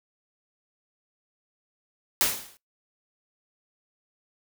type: noise with exponential decay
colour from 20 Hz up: white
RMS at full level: -19 dBFS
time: 2.21-2.57 s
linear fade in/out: 0 ms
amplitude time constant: 78 ms
effects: noise-tail reverb RT60 0.2 s tail -25 dB re dry